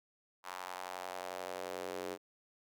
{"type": "tone with high-pass filter sweep", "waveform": "square", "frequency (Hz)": 45.63, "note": "F#1", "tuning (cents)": -23, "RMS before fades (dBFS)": -43, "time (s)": [0.43, 2.18], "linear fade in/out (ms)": 50, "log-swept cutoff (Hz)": [1000, 400], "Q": 2.2, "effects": []}